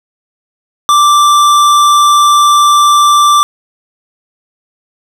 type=tone with hard clipping; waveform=sine; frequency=1174.7 Hz; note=D6; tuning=in tune; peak=-6 dBFS; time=0.89-3.43 s; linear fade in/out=0 ms; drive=15 dB; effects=none